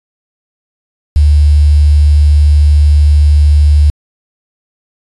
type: tone with quantisation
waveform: sine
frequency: 73.9 Hz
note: D2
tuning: 11 cents sharp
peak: -3 dBFS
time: 1.16-3.9 s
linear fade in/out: 0 ms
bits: 5
effects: resampled to 24000 Hz